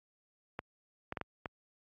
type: clicks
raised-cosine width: 0.5 ms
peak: -22 dBFS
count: 5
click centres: 0.591 / 1.124 / 1.172 / 1.213 / 1.458 s
effects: high-pass 60 Hz 12 dB/octave + AAC 64 kbps